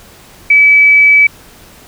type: tone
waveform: sine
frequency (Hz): 2294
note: D7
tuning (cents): -41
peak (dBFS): -3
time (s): 0.5-1.27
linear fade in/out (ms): 5
effects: pink hiss -39 dBFS RMS until 1.87 s